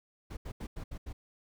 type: noise bursts at uneven times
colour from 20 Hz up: brown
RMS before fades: -40 dBFS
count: 6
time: 0.3-0.37 / 0.45-0.52 / 0.6-0.67 / 0.76-0.84 / 0.91-0.98 / 1.06-1.13 s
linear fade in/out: 10 ms
effects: none